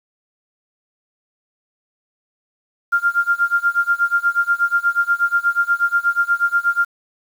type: tone with tremolo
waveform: sine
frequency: 1396.9 Hz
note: F6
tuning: in tune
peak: -11 dBFS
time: 2.92-6.85 s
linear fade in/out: 10 ms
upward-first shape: sine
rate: 8.3 Hz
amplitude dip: 95%
effects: 7-bit